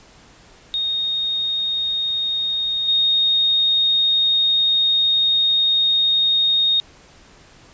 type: tone with level steps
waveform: sine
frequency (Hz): 3711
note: A#7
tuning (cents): -9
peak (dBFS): -19 / -14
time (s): 0.74-6.8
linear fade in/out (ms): 0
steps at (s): 2.88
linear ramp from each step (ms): 5
effects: pink hiss -48 dBFS RMS until 7.73 s + resampled to 16000 Hz